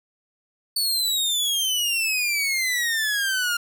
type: exponential sweep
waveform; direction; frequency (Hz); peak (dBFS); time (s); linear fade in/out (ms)
sawtooth; down; 4508 to 1396.9; -18; 0.76-3.57; 5
effects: none

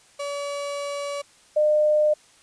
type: tone pair in turn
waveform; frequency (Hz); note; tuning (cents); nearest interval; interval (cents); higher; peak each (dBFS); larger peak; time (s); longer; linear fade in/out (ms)
35% pulse / sine; 570 / 605; C#5 / D#5; +48 / -49; minor second; 103; second; -26 / -16; second; 0.19-1.22 / 1.56-2.14; first; 10
effects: white hiss -55 dBFS RMS until 2.42 s + resampled to 22050 Hz

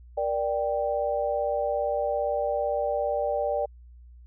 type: chord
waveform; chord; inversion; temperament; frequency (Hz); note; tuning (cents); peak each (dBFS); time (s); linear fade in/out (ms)
sine; G minor; first; just; 470.4 / 588 / 784; Bb4 / D5 / G5; +16 / +2 / 0; -31 / -26 / -30; 0.17-3.66; 10
effects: added 60 Hz sine -46 dBFS peak until 4.26 s

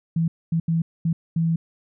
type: tone bursts at uneven times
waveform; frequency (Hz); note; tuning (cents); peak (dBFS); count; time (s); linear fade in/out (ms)
sine; 164.81; E3; 0; -18; 5; 0.16-0.28 / 0.52-0.6 / 0.68-0.82 / 1.05-1.13 / 1.36-1.56; 5
effects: none

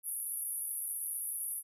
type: band-pass noise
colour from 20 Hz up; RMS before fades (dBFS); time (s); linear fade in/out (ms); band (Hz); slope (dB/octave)
pink; -38; 0.03-1.63; 50; 10000 to 12000; 96
effects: none

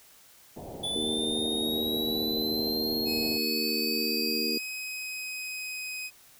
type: low-pass noise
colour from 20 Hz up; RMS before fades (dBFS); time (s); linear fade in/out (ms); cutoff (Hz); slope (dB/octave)
white; -41; 0.56-3.38; 10; 780; 48
type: linear sweep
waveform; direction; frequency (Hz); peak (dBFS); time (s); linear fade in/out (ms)
square; up; 3453 to 4839; -30; 0.83-4.59; 10
type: harmonic tone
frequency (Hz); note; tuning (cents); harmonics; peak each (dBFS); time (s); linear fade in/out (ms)
77.3; D#2; -11; 3 / 4 / 5 / 6; -34 / -35 / -36 / -37; 0.95-4.58; 5
type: tone with pitch glide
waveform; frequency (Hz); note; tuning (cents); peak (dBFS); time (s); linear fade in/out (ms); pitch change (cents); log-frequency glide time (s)
sawtooth; 2543 to 2514; D#7 to D#7; +37 to +17; -31; 3.05-6.11; 50; -20; 3.29-5.83
effects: white hiss -56 dBFS RMS until 6.39 s

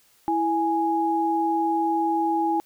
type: tone pair together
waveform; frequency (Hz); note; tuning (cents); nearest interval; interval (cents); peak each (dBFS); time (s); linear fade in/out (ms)
sine; 329.6 / 830.6; E4 / G#5; 0 / 0; octave + major third; 1600; -24 / -22; 0.28-2.6; 0
effects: white hiss -60 dBFS RMS until 2.65 s

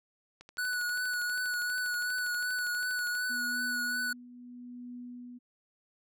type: click train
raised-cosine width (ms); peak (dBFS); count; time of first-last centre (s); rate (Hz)
0.2; -32; 35; 0.41-3.152; 12.4
type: tone with vibrato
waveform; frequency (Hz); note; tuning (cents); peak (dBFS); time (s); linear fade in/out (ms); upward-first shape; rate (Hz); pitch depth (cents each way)
square; 1474; F#6; -7; -31; 0.58-4.13; 5; triangle; 2.7; 29
type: tone with tremolo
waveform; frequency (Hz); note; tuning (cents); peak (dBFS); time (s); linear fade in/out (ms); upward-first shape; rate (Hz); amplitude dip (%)
sine; 245.1; B3; -13; -40; 3.29-5.39; 20; triangle; 0.75; 60
effects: none

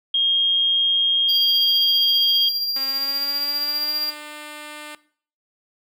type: tone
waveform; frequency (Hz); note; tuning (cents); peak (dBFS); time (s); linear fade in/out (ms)
sine; 3239; G#7; -44; -16; 0.14-2.49; 5
type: tone with tremolo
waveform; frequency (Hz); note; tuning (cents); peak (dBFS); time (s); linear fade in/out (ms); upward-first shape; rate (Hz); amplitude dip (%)
square; 4760; D8; +22; -21; 1.28-4.11; 20; triangle; 15; 50
type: tone with pitch glide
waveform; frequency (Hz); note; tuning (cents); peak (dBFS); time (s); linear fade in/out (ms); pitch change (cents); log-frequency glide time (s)
5% pulse; 270 to 299.6; C#4 to D4; -45 to +35; -23; 2.76-4.95; 2; +180; 2.86-3.95
effects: noise-tail reverb RT60 0.5 s tail -18 dB re dry

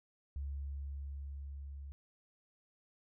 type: tone with level ramp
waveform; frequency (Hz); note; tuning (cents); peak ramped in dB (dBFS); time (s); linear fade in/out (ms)
sine; 70; C#2; +18; -37 to -44; 0.36-1.92; 0
effects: none

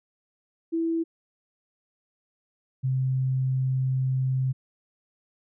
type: tone pair in turn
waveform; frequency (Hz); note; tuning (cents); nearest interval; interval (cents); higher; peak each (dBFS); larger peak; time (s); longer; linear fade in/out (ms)
sine; 329.6 / 130.8; E4 / C3; 0 / 0; octave + major third; 1600; first; -23 / -22; second; 0.72-1.04 / 2.83-4.53; second; 20
effects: none

